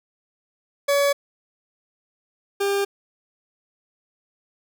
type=tone pair in turn; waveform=40% pulse; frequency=566 / 399.3 Hz; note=C#5 / G4; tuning=+36 / +32 cents; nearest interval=tritone; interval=604 cents; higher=first; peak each=-16 / -19 dBFS; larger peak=first; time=0.88-1.13 / 2.6-2.85 s; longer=neither; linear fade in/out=10 ms; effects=none